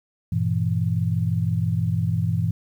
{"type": "chord", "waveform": "sine", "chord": "E diminished", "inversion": "first", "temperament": "just", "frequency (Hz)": [98.89, 118.67, 164.81], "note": ["G2", "Bb2", "E3"], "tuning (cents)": [16, 31, 0], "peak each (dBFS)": -24, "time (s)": [0.32, 2.51], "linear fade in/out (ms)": 5, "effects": ["9-bit"]}